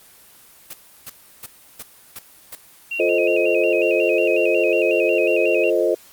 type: noise bursts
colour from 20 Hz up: white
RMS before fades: -33 dBFS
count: 6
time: 0.7-2.554 s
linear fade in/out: 5 ms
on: 34 ms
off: 330 ms
type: tone with vibrato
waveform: sine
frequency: 2637 Hz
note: E7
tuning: in tune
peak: -23 dBFS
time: 2.91-5.7 s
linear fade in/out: 5 ms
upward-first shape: square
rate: 5.5 Hz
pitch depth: 74 cents each way
type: chord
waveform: sine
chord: F dominant seventh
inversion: none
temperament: equal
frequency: 349.2 / 440 / 523.3 / 622.3 Hz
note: F4 / A4 / C5 / Eb5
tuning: 0 / 0 / 0 / 0 cents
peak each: -21 dBFS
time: 2.99-5.95 s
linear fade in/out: 10 ms
effects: white hiss -48 dBFS RMS until 6.12 s + Opus 24 kbps